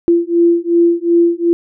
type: beating tone pair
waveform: sine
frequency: 340 / 342.7 Hz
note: F4 / F4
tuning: -46 / -33 cents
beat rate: 2.7 Hz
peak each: -12 dBFS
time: 0.08-1.53 s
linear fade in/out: 0 ms
effects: none